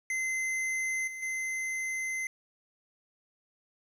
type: tone with level steps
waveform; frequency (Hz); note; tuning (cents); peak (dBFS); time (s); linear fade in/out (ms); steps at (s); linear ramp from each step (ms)
square; 2063; C7; -25; -30 / -39 / -32; 0.1-2.27; 2; 1.07 / 1.22; 10
effects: low-pass 11000 Hz 12 dB/octave + 10-bit